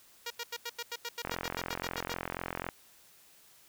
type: tone bursts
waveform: 5% pulse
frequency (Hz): 472.6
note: A#4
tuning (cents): +24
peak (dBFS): -24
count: 15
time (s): 0.26-2.138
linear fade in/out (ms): 5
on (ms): 44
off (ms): 87
type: click train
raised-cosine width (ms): 0.5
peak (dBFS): -19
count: 64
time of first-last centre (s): 1.25-2.688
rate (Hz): 43.8
effects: white hiss -60 dBFS RMS until 3.68 s